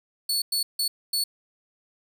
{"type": "tone bursts at uneven times", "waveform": "sawtooth", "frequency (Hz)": 4426, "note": "C#8", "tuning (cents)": -3, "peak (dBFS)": -20, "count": 4, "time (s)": [[0.29, 0.42], [0.52, 0.63], [0.79, 0.88], [1.13, 1.24]], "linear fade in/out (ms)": 5, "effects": []}